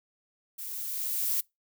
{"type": "noise with level ramp", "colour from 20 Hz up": "violet", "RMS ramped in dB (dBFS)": [-39, -27], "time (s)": [0.58, 1.41], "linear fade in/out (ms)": 10, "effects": ["noise-tail reverb RT60 0.2 s tail -25 dB re dry"]}